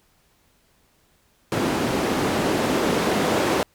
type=noise with band-pass filter sweep; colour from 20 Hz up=white; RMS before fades=-22 dBFS; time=1.52-3.63 s; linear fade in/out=0 ms; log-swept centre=230 to 350 Hz; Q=0.98; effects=pink hiss -62 dBFS RMS until 3.74 s